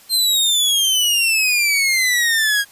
sawtooth exponential sweep, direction down, 4186 to 1621 Hz, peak -11 dBFS, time 0.09-2.65 s, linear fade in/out 50 ms, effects white hiss -47 dBFS RMS until 2.71 s + resampled to 32000 Hz

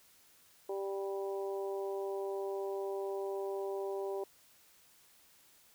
harmonic tone, 196 Hz, G3, in tune, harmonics 2 / 3 / 4 / 5, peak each -36 / -43 / -46 / -49 dBFS, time 0.69-4.24 s, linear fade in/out 5 ms, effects white hiss -64 dBFS RMS until 5.74 s

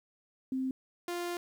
sine / sawtooth tone pair in turn, 261.6 / 349.2 Hz, C4 / F4, 0 / 0 cents, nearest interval perfect fourth, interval 500 cents, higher second, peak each -30 / -30 dBFS, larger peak neither, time 0.52-0.71 / 1.08-1.37 s, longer second, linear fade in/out 2 ms, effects 11-bit

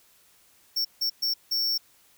square tone bursts at uneven times, 5460 Hz, F8, 40 cents flat, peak -24 dBFS, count 4, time 0.76-0.85 / 1.01-1.1 / 1.22-1.34 / 1.51-1.78 s, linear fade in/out 10 ms, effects white hiss -60 dBFS RMS until 2.17 s

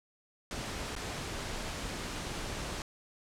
pink noise with dropouts, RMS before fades -38 dBFS, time 0.51-2.82 s, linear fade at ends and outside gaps 1 ms, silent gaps 0.953-0.963 s, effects low-pass 8000 Hz 12 dB/octave

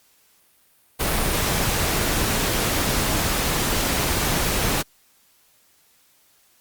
pink noise, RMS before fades -22 dBFS, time 0.99-4.83 s, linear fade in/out 20 ms, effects white hiss -59 dBFS RMS until 6.6 s + Opus 48 kbps

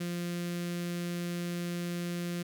sawtooth tone with notch filter, 174.1 Hz, F3, 5 cents flat, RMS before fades -35 dBFS, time 0-2.43 s, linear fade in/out 10 ms, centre 860 Hz, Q 0.81, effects none

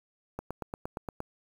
click train, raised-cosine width 1 ms, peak -21 dBFS, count 8, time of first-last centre 0.39-1.204 s, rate 8.6 Hz, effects 8-bit

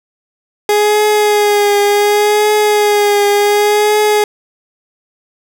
30% pulse tone with vibrato, 415.1 Hz, G#4, 1 cent flat, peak -6 dBFS, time 0.69-4.24 s, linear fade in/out 2 ms, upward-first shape triangle, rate 0.68 Hz, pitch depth 34 cents each way, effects none

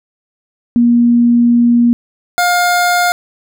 sine / 25% pulse tone pair in turn, 238 / 708.5 Hz, A#3 / F5, +36 / +25 cents, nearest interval octave + perfect fifth, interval 1889 cents, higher second, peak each -6 dBFS, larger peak neither, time 0.76-1.93 / 2.38-3.12 s, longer first, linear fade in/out 0 ms, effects none

